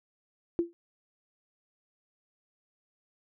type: tone with exponential decay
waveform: sine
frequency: 341 Hz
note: F4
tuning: 41 cents flat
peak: -20 dBFS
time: 0.59-0.73 s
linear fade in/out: 0 ms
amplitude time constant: 29 ms
effects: none